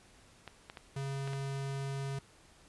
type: clicks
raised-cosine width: 0.3 ms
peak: -28 dBFS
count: 5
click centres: 0.477 / 0.699 / 0.772 / 1.276 / 1.333 s
type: tone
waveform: square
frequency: 137.3 Hz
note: C#3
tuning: 16 cents flat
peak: -36 dBFS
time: 0.96-2.19 s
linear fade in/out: 5 ms
effects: pink hiss -61 dBFS RMS until 2.68 s + resampled to 24000 Hz